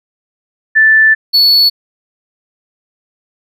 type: tone pair in turn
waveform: sine / triangle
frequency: 1760 / 4422 Hz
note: A6 / C#8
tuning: 0 / -5 cents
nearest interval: octave + major third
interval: 1595 cents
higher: second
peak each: -4 dBFS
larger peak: neither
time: 0.75-1.15 / 1.33-1.7 s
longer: first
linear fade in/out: 20 ms
effects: none

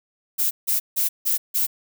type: noise bursts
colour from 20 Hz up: violet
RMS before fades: -21 dBFS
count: 5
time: 0.38-1.67 s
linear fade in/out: 20 ms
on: 130 ms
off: 160 ms
effects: none

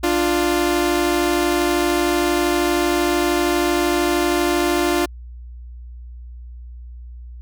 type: tone pair together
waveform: sawtooth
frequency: 296.3 / 349.2 Hz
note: D4 / F4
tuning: +15 / 0 cents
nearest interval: minor third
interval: 285 cents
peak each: -17 / -14 dBFS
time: 0.03-5.06 s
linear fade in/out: 10 ms
effects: added 60 Hz sine -33 dBFS peak until 7.41 s

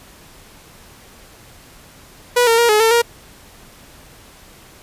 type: tone with pitch steps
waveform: sawtooth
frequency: 488.1 / 458.1 / 471.7 / 424.7 / 449.4 / 471.1 Hz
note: B4 / A#4 / A#4 / G#4 / A4 / A#4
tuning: -20 / -30 / +20 / +39 / +37 / +18 cents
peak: -7 dBFS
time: 2.36-3.02 s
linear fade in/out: 10 ms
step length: 110 ms
effects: pink hiss -44 dBFS RMS until 4.82 s + resampled to 32000 Hz

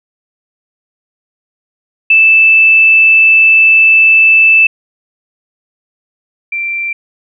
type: tone pair in turn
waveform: sine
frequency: 2637 / 2355 Hz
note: E7 / D7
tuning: 0 / +4 cents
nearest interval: major second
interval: 196 cents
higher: first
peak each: -3 / -14 dBFS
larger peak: first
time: 2.1-4.67 / 6.52-6.93 s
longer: first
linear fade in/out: 5 ms
effects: none

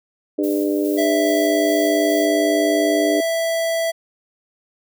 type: harmonic tone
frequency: 100 Hz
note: G2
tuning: 35 cents sharp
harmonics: 3 / 4 / 5 / 6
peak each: -19 / -22 / -28 / -26 dBFS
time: 0.38-3.21 s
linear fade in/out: 10 ms
type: noise with tremolo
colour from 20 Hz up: violet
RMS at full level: -34 dBFS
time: 0.43-2.26 s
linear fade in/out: 10 ms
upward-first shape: square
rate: 2.4 Hz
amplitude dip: 40%
type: tone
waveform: square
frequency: 660 Hz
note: E5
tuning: 2 cents sharp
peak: -19 dBFS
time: 0.97-3.92 s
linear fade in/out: 20 ms
effects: none

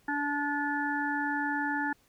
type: harmonic tone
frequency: 289.4 Hz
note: D4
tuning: 25 cents flat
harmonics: 1 / 3 / 5 / 6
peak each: -33 / -33 / -36 / -33 dBFS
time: 0.08-1.93 s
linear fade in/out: 5 ms
effects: pink hiss -66 dBFS RMS until 2.08 s

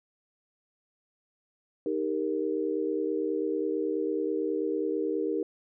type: chord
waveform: sine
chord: Eb major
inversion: none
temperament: equal with one note detuned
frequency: 311.1 / 397 / 466.2 Hz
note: Eb4 / G4 / Bb4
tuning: 0 / +22 / 0 cents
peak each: -31 dBFS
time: 1.86-5.43 s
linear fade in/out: 2 ms
effects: none

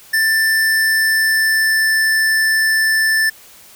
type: tone with pitch glide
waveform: square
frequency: 1774 to 1763.8 Hz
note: A6 to A6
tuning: +14 to +4 cents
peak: -13 dBFS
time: 0.13-3.3 s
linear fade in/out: 10 ms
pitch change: -10 cents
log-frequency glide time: 0.52-1.94 s
effects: white hiss -43 dBFS RMS until 3.75 s

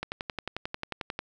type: click train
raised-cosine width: 0.3 ms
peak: -16 dBFS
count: 14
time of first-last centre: 0.03-1.191 s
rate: 11.2 Hz
effects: none

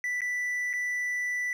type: tone with dropouts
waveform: triangle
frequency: 1975.5 Hz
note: B6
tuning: in tune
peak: -26 dBFS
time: 0.04-1.53 s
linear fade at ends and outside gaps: 1 ms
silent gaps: 0.207-0.217 / 0.731-0.736 s
effects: none

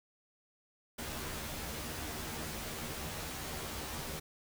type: noise with comb filter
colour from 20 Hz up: pink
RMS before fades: -41 dBFS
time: 0.98-4.2 s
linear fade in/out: 10 ms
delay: 13 ms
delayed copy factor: +0.75
effects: none

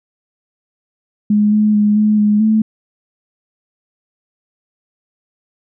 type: tone with pitch steps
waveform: sine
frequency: 209 / 212.2 / 208.6 / 212.5 / 209.1 / 218 Hz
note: G#3 / G#3 / G#3 / G#3 / G#3 / A3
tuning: +11 / +38 / +8 / +40 / +12 / -16 cents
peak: -9 dBFS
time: 1.3-2.62 s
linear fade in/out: 5 ms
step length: 220 ms
effects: none

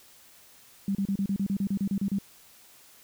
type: tone bursts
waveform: sine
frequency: 197.2 Hz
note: G3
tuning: 11 cents sharp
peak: -24 dBFS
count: 13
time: 0.88-2.186 s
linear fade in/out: 2 ms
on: 70 ms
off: 33 ms
effects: white hiss -55 dBFS RMS until 3.03 s

